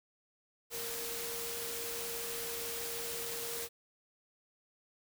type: tone in noise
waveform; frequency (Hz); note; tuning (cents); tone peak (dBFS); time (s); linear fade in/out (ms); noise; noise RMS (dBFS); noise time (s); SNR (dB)
sine; 466.2; A#4; 0; -44; 0.7-3.69; 50; white; -40; 0.7-3.69; -7
effects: none